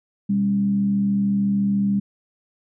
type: tone with frequency modulation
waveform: sine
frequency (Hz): 200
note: G3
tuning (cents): +35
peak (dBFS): -17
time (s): 0.29-2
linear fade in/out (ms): 10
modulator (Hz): 73.8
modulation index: 0.36
effects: none